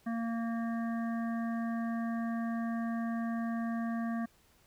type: harmonic tone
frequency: 230 Hz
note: A#3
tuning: 23 cents flat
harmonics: 1 / 3 / 5 / 7 / 8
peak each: -32 / -42 / -46 / -49 / -50 dBFS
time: 0.06-4.26 s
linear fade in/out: 10 ms
effects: pink hiss -66 dBFS RMS until 4.66 s